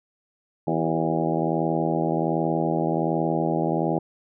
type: harmonic tone with a mistuned harmonic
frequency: 81.3 Hz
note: E2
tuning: 23 cents flat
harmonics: 2 / 3 / 4 / 5 / 6 / 7 / 8 / 9 / 10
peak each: -27 / -30 / -27 / -31 / -32 / -31 / -31 / -32 / -31 dBFS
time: 0.67-3.99 s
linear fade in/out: 5 ms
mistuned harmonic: 5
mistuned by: -51 cents
effects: none